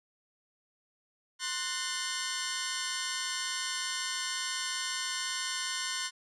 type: chord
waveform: 10% pulse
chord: F# diminished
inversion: second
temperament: equal with one note detuned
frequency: 1046.5 / 1480 / 1801.1 Hz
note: C6 / F#6 / A6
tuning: 0 / 0 / +40 cents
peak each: -28 dBFS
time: 1.39-6.11 s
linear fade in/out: 50 ms
effects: resampled to 22050 Hz